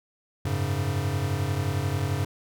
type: chord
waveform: square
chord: F# suspended second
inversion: none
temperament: equal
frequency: 92.5 / 103.83 / 138.59 Hz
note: F#2 / G#2 / C#3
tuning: 0 / 0 / 0 cents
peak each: -30 dBFS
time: 0.45-2.25 s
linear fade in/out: 5 ms
effects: none